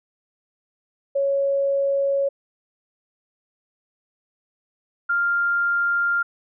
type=tone pair in turn; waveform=sine; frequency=554.4 / 1397 Hz; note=C#5 / F6; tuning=0 / 0 cents; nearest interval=octave + major third; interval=1600 cents; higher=second; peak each=-18 dBFS; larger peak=neither; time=1.15-2.29 / 5.09-6.23 s; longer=neither; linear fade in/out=10 ms; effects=none